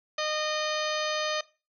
harmonic tone, 613 Hz, D#5, 26 cents flat, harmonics 1 / 2 / 3 / 4 / 5 / 6 / 7 / 8 / 10, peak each -31 / -34 / -36 / -37 / -38 / -39 / -39 / -40 / -41 dBFS, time 0.18-1.41 s, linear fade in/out 5 ms, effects noise-tail reverb RT60 0.3 s tail -19 dB re dry

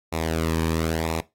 sawtooth tone with flanger, 81 Hz, E2, 30 cents flat, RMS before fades -25 dBFS, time 0.12-1.21 s, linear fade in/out 10 ms, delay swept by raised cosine 0.64 to 1.47 ms, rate 0.99 Hz, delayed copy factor -0.7, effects noise-tail reverb RT60 0.2 s tail -18 dB re dry + AAC 48 kbps

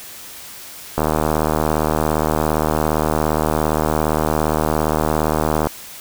click train, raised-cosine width 1 ms, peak -3 dBFS, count 364, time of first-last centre 0.98-5.67 s, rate 77.4 Hz, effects white hiss -36 dBFS RMS until 6 s

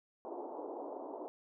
pink band-pass noise, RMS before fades -44 dBFS, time 0.25-1.28 s, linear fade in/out 0 ms, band 290 to 940 Hz, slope 48 dB/octave, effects none

